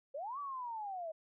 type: linear two-way sweep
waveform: sine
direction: up then down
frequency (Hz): 517 to 1166 to 622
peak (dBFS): -39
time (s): 0.14-1.12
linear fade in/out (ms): 10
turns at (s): 0.39
effects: none